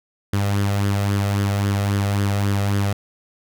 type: tone with flanger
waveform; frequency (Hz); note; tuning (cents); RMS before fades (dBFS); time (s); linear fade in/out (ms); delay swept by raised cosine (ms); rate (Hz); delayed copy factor
sawtooth; 100.4; G2; +42; -20; 0.33-2.93; 5; 0.6 to 1.6; 3.7; +0.5
effects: none